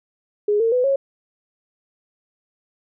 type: tone with pitch steps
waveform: sine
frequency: 415.3 / 455.5 / 499.6 / 548 Hz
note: G#4 / A#4 / B4 / C#5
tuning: 0 / -40 / +20 / -20 cents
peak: -15 dBFS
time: 0.48-0.96 s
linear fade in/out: 5 ms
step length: 120 ms
effects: none